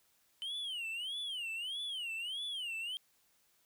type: tone with vibrato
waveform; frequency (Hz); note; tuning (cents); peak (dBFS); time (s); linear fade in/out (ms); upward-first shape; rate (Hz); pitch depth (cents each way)
triangle; 3027; F#7; +39; -36; 0.42-2.97; 0; sine; 1.6; 230
effects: white hiss -72 dBFS RMS until 3.65 s